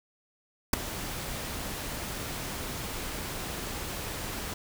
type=noise with ADSR envelope; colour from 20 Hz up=pink; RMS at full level=-20 dBFS; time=0.73-4.54 s; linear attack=5 ms; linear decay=8 ms; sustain=-16 dB; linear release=6 ms; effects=none